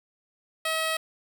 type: tone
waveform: 10% pulse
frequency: 641 Hz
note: E5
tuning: 49 cents flat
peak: -17 dBFS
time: 0.65-0.97 s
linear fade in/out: 5 ms
effects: none